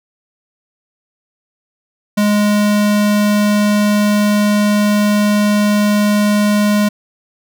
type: tone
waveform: square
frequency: 207.7 Hz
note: G#3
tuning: in tune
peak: -11 dBFS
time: 2.17-6.89 s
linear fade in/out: 10 ms
effects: none